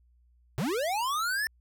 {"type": "linear sweep", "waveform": "square", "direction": "up", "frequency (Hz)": [111.3, 1800], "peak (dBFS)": -28, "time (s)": [0.58, 1.47], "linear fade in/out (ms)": 0, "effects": ["added 60 Hz sine -60 dBFS peak until 1.6 s"]}